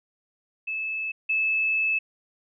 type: tone pair in turn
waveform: sine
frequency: 2611 / 2611 Hz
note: E7 / E7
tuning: -17 / -17 cents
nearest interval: unison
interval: 0 cents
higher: neither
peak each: -27 / -21 dBFS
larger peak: second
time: 0.67-1.12 / 1.29-1.99 s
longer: second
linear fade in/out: 10 ms
effects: none